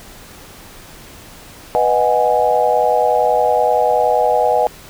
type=chord; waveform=sine; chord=G# minor seventh; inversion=first; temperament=equal; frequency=493.9 / 622.3 / 740 / 830.6 Hz; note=B4 / D#5 / F#5 / G#5; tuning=0 / 0 / 0 / 0 cents; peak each=-17 dBFS; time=1.75-4.67 s; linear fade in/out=0 ms; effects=pink hiss -39 dBFS RMS until 4.89 s